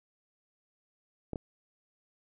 clicks, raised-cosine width 2 ms, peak -22 dBFS, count 2, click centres 1.333 / 1.358 s, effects none

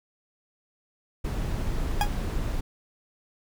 brown noise, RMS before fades -28 dBFS, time 1.24-2.61 s, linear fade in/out 10 ms
40% pulse tone with exponential decay, 826 Hz, G#5, 10 cents flat, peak -18 dBFS, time 2.01-2.11 s, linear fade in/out 1 ms, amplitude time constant 20 ms
effects none

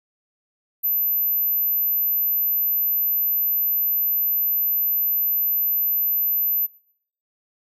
sine tone, 12080 Hz, F#9, 35 cents sharp, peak -18 dBFS, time 0.83-6.67 s, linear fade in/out 20 ms, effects noise-tail reverb RT60 0.6 s tail -23 dB re dry

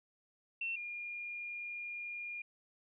sine tone pair in turn, 2700 / 2417 Hz, E7 / D7, +41 / +49 cents, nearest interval major second, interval 192 cents, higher first, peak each -35 / -40 dBFS, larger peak first, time 0.61-0.76 / 0.76-2.42 s, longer second, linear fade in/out 5 ms, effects none

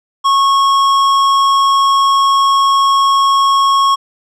sine tone with tanh clipping, 1097 Hz, C#6, 18 cents flat, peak -10 dBFS, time 0.24-3.96 s, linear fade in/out 20 ms, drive 13 dB, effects none

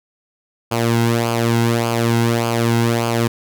sawtooth tone with flanger, 116.6 Hz, A#2, 1 cent sharp, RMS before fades -17 dBFS, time 0.71-3.28 s, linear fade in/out 10 ms, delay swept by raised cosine 0.52 to 1.72 ms, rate 1.7 Hz, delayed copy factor -0.65, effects none

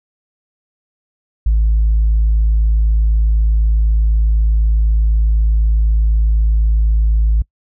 sine tone, 54 Hz, A1, 32 cents flat, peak -8 dBFS, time 1.46-7.42 s, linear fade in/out 5 ms, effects noise-tail reverb RT60 0.1 s tail -25 dB re dry + tanh soft clip ceiling -7 dBFS

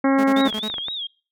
harmonic tone, 271.4 Hz, C#4, 36 cents flat, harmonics 1 / 2 / 3 / 4 / 5 / 6 / 7 / 8, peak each -16 / -22 / -26 / -28 / -30 / -32 / -33 / -34 dBFS, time 0.04-0.48 s, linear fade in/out 5 ms
sawtooth tone bursts, 215.1 Hz, A3, 39 cents flat, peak -22 dBFS, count 6, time 0.18-0.686 s, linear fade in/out 10 ms, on 61 ms, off 28 ms
sine tone with vibrato, 3507 Hz, A7, 6 cents flat, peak -26 dBFS, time 0.36-1.07 s, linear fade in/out 5 ms, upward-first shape sine, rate 4 Hz, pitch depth 150 cents each way
clicks, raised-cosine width 0.5 ms, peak -19 dBFS, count 7, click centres 0.487 / 0.527 / 0.581 / 0.7 / 0.741 / 0.783 / 0.884 s
effects noise-tail reverb RT60 0.4 s tail -26 dB re dry

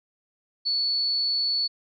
sine tone, 4435 Hz, C#8, in tune, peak -22 dBFS, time 0.65-1.68 s, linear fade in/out 20 ms, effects none

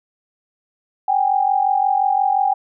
sine tone pair together, 769.3 / 815 Hz, G5 / G#5, -33 / -33 cents, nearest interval minor second, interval 100 cents, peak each -17 dBFS, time 1.08-2.54 s, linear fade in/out 5 ms, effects none

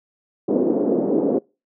pink band-pass noise, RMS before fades -19 dBFS, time 0.48-1.39 s, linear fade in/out 10 ms, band 240 to 480 Hz, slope 24 dB/octave, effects noise-tail reverb RT60 0.3 s tail -26 dB re dry + high-pass 150 Hz 12 dB/octave

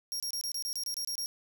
sawtooth tone bursts, 5588 Hz, F8, in tune, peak -30 dBFS, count 11, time 0.12-1.26 s, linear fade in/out 0 ms, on 80 ms, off 26 ms, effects none

